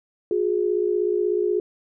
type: tone pair together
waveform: sine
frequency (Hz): 360 / 416.4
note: F#4 / G#4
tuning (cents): -47 / +5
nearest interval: minor third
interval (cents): 252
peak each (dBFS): -22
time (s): 0.31-1.6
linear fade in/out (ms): 2
effects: none